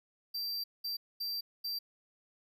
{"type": "tone bursts at uneven times", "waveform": "square", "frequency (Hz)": 4699, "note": "D8", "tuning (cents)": 0, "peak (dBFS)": -35, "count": 4, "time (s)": [[0.34, 0.64], [0.84, 0.97], [1.2, 1.41], [1.64, 1.79]], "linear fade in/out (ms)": 10, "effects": []}